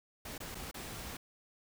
pink noise with dropouts, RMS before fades -44 dBFS, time 0.25-1.17 s, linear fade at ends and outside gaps 5 ms, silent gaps 0.38-0.402 / 0.547-0.551 / 0.713-0.742 s, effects none

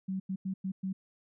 sine tone bursts at uneven times, 190 Hz, F#3, 46 cents sharp, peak -31 dBFS, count 5, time 0.08-0.2 / 0.29-0.36 / 0.45-0.54 / 0.64-0.72 / 0.83-0.93 s, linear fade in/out 10 ms, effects none

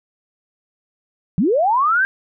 sine linear sweep, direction up, 150.4 to 1617 Hz, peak -13 dBFS, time 1.38-2.05 s, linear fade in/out 0 ms, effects none

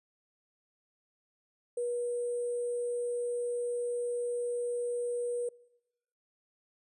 sine tone with sample-and-hold, 483 Hz, B4, 39 cents flat, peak -30 dBFS, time 1.77-5.49 s, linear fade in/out 5 ms, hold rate 8820 Hz, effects noise-tail reverb RT60 0.9 s tail -24 dB re dry + resampled to 32000 Hz

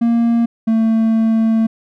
triangle tone pair in turn, 233.1 / 223.7 Hz, A#3 / A3, 0 / +29 cents, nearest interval minor second, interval 71 cents, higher first, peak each -9 dBFS, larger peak neither, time 0.01-0.46 / 0.67-1.67 s, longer second, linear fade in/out 10 ms, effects none

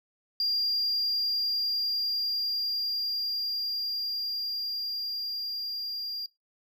triangle tone with level ramp, 4790 Hz, D8, 33 cents sharp, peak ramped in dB -22 to -31 dBFS, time 0.4-6.26 s, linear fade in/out 2 ms, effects noise-tail reverb RT60 0.2 s tail -22 dB re dry + tanh soft clip ceiling -21 dBFS

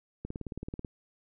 click train, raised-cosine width 3 ms, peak -24 dBFS, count 12, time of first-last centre 0.25-0.848 s, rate 18.4 Hz, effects none

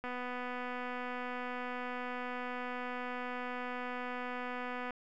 click train, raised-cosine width 0.5 ms, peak -26 dBFS, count 1208, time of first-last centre 0.04-4.907 s, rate 248 Hz, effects none

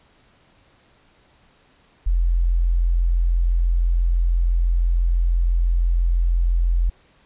sine tone, 43 Hz, F1, 26 cents flat, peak -15 dBFS, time 2.06-6.9 s, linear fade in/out 10 ms, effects pink hiss -57 dBFS RMS until 7.25 s + resampled to 8000 Hz

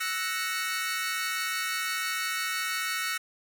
sawtooth chord, F# dominant seventh, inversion third, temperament equal, 1318.5 / 1480 / 1864.7 / 2217 Hz, E6 / F#6 / A#6 / C#7, 0 / 0 / 0 / 0 cents, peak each -31 dBFS, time 0-3.18 s, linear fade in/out 10 ms, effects none

